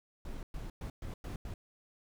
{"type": "noise bursts at uneven times", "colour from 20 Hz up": "brown", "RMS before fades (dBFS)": -41, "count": 6, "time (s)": [[0.25, 0.43], [0.54, 0.7], [0.81, 0.9], [1.02, 1.14], [1.24, 1.36], [1.45, 1.54]], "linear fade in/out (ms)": 2, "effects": []}